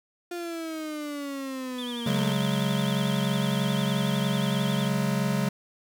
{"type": "exponential sweep", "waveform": "35% pulse", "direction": "down", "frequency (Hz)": [351.9, 219.6], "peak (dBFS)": -30, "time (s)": [0.31, 2.33], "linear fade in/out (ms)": 5}
{"type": "tone with vibrato", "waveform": "triangle", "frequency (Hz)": 3322, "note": "G#7", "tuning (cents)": 0, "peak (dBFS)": -35, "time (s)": [1.78, 4.88], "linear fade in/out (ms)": 5, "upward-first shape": "triangle", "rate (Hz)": 11, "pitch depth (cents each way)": 150}
{"type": "chord", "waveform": "square", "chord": "C# suspended fourth", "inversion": "none", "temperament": "just", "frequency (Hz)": [138.59, 184.79, 207.9], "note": ["C#3", "F#3", "G#3"], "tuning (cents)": [0, -2, 2], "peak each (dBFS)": -29, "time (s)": [2.06, 5.49], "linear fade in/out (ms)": 5}
{"effects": []}